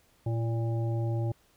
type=harmonic tone with a mistuned harmonic; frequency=115.7 Hz; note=A#2; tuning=13 cents flat; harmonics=1 / 3 / 5 / 7; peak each=-27 / -37 / -41 / -44 dBFS; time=0.26-1.32 s; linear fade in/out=5 ms; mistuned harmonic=3; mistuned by=-34 cents; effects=pink hiss -65 dBFS RMS until 1.56 s